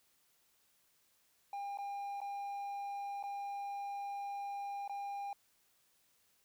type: tone with dropouts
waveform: triangle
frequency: 803 Hz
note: G5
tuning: 41 cents sharp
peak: -37 dBFS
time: 1.53-5.33 s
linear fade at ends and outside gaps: 2 ms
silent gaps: 1.774-1.786 / 2.204-2.215 / 3.228-3.237 / 4.878-4.895 s
effects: white hiss -73 dBFS RMS until 6.44 s